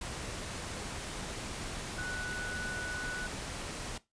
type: tone in noise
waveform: sine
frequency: 1480 Hz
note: F#6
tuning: in tune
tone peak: -37 dBFS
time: 1.98-3.27 s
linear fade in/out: 5 ms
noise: pink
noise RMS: -40 dBFS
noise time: 0.01-3.98 s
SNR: 0 dB
effects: noise-tail reverb RT60 0.2 s tail -18 dB re dry + resampled to 22050 Hz